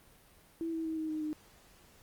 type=tone with pitch steps; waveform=sine; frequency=329.6 / 324.7 / 319.8 / 315.1 / 310.4 / 305.8 Hz; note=E4 / E4 / D#4 / D#4 / D#4 / D#4; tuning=0 / -26 / +48 / +22 / -4 / -30 cents; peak=-33 dBFS; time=0.61-1.33 s; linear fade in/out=0 ms; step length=120 ms; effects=pink hiss -61 dBFS RMS until 2.02 s + Opus 32 kbps